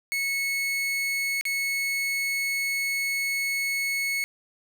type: tone with dropouts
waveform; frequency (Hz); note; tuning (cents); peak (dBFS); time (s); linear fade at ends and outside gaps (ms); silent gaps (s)
40% pulse; 2200; C#7; -14; -24; 0.12-4.24; 0; 1.411-1.453
effects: none